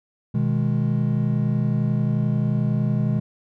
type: chord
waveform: triangle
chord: G# minor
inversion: first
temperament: just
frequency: 124.59 / 155.74 / 207.7 Hz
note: B2 / D#3 / G#3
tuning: +16 / +2 / 0 cents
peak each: -20 / -22 / -22 dBFS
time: 0.34-3.2 s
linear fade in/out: 10 ms
effects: none